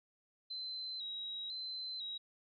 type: tone with vibrato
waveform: sine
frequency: 3951 Hz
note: B7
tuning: in tune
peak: -40 dBFS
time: 0.5-2.18 s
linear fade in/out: 10 ms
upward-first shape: square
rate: 1 Hz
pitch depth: 51 cents each way
effects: none